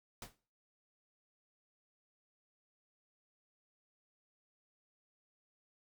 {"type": "noise with exponential decay", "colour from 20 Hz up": "pink", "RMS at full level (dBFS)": -43, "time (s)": [0.22, 0.36], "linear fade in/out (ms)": 2, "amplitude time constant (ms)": 30, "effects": ["noise-tail reverb RT60 0.4 s tail -18 dB re dry"]}